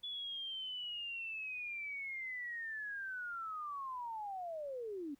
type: linear sweep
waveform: sine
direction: down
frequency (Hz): 3439 to 268.5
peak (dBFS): -40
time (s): 0.03-5.15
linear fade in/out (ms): 10
effects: pink hiss -74 dBFS RMS until 5.19 s